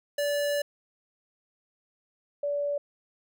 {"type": "tone pair in turn", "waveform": ["square", "sine"], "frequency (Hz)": [579, 576.4], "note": ["D5", "D5"], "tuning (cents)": [-25, -33], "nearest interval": "unison", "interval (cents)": 8, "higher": "first", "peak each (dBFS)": -26, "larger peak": "neither", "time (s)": [[0.18, 0.62], [2.43, 2.78]], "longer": "first", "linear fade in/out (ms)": 5, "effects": []}